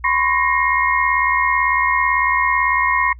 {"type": "tone cluster", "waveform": "sine", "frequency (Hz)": [1006, 1084, 1867, 2144], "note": ["B5", "C#6", "A#6", "C7"], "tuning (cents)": [32, -39, 2, 42], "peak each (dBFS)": -20, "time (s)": [0.04, 3.13], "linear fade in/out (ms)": 5, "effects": ["noise-tail reverb RT60 0.1 s tail -25 dB re dry", "added 60 Hz sine -35 dBFS peak until 3.19 s"]}